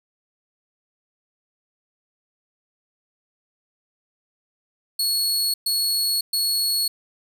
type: tone bursts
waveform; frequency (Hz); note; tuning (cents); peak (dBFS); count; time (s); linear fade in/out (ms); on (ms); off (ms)
sawtooth; 4358; C#8; -30; -17; 3; 4.99-6.88; 5; 550; 120
effects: none